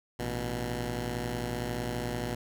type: tone pair together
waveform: 10% pulse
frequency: 55.21 / 121.6 Hz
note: A1 / B2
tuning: +7 / -26 cents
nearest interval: octave + major second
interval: 1367 cents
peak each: -28 / -25 dBFS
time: 0.19-2.35 s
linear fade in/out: 5 ms
effects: none